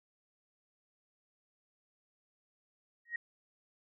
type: tone with exponential growth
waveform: sine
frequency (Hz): 1884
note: A#6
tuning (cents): +18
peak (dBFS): -30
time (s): 3.05-3.16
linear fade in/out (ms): 5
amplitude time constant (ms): 22
effects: none